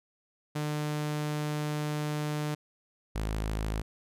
sawtooth tone pair in turn, 150 / 53.39 Hz, D3 / G#1, +37 / +49 cents, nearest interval octave + tritone, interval 1788 cents, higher first, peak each -26 dBFS, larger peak neither, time 0.55-2.55 / 3.15-3.82 s, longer first, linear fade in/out 10 ms, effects resampled to 32000 Hz

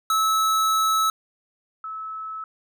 square / sine tone pair in turn, 1300 / 1300 Hz, E6 / E6, -24 / -24 cents, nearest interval unison, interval 0 cents, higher neither, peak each -19 / -30 dBFS, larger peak first, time 0.1-1.1 / 1.84-2.44 s, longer first, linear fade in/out 2 ms, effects none

